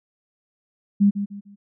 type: tone with echo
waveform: sine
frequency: 201.8 Hz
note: G#3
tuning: 49 cents flat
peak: -12 dBFS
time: 1-1.11 s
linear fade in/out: 20 ms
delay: 150 ms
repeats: 3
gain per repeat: -10 dB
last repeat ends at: 1.56 s
effects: none